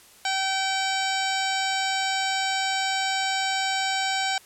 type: harmonic tone with a mistuned harmonic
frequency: 770 Hz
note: G5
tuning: 31 cents flat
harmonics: 1 / 2 / 3 / 4 / 5 / 6 / 7 / 9 / 10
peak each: -27 / -30 / -32 / -33 / -34 / -35 / -35 / -37 / -37 dBFS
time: 0.25-4.38 s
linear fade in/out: 2 ms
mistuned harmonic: 7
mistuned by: +40 cents
effects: white hiss -52 dBFS RMS until 4.45 s + low-pass 12000 Hz 12 dB/octave